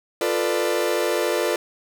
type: chord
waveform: 40% pulse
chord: B half-diminished seventh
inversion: second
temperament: equal with one note detuned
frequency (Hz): 349.2 / 440 / 493.9 / 593.1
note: F4 / A4 / B4 / D5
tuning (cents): 0 / 0 / 0 / +17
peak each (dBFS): -25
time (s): 0.21-1.56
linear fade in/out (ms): 2
effects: none